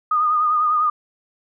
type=tone with vibrato; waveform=sine; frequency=1230 Hz; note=D#6; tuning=20 cents flat; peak=-15 dBFS; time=0.11-0.9 s; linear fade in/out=5 ms; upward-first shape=triangle; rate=10 Hz; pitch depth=53 cents each way; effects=none